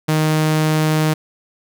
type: tone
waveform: sawtooth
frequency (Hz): 155.56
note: D#3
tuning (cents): 0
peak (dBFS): -10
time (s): 0.08-1.14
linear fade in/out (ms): 10
effects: none